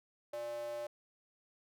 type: tone with high-pass filter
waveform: square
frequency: 118.5 Hz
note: A#2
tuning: 29 cents sharp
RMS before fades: -41 dBFS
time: 0.33-0.87 s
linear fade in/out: 5 ms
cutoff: 560 Hz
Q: 8.6
effects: none